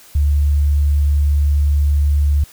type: tone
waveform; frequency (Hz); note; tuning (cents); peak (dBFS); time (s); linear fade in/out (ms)
sine; 72.5; D2; -22; -11; 0.15-2.44; 5
effects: white hiss -44 dBFS RMS until 2.52 s